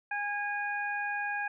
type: harmonic tone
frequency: 820 Hz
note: G#5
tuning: 22 cents flat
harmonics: 1 / 2 / 3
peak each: -35 / -33 / -39 dBFS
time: 0.11-1.48 s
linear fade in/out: 5 ms
effects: none